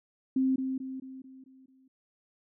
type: tone with echo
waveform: sine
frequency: 262.8 Hz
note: C4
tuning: 8 cents sharp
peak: -23 dBFS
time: 0.36-0.56 s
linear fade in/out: 5 ms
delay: 220 ms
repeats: 6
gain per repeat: -6 dB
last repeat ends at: 1.88 s
effects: none